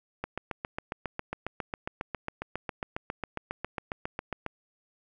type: click train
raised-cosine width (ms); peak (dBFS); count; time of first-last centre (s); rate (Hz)
0.5; -17; 32; 0.24-4.463; 7.34
effects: none